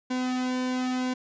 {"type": "tone with flanger", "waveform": "sawtooth", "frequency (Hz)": 253.8, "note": "B3", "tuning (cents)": 47, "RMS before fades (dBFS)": -28, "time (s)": [0.1, 1.14], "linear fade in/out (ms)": 10, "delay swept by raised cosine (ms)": [1.6, 2.43], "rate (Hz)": 0.97, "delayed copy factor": -0.85, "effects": ["resampled to 16000 Hz"]}